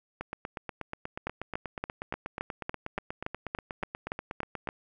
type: two click trains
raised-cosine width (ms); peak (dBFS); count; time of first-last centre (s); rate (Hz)
0.5; -16 / -20; 13 / 38; 1.27-4.689 / 0.21-4.673; 3.51 / 8.29
effects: none